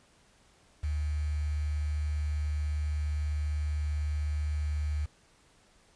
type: tone with quantisation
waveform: sine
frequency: 74.9 Hz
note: D2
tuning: 35 cents sharp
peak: -28 dBFS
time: 0.83-5.06 s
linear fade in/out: 10 ms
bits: 8
effects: pink hiss -63 dBFS RMS until 5.95 s + resampled to 22050 Hz